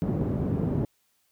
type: band-pass noise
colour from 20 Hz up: pink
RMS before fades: -27 dBFS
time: 0.02-0.85 s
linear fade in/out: 0 ms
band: 110 to 310 Hz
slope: 12 dB/octave
effects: white hiss -70 dBFS RMS until 1.31 s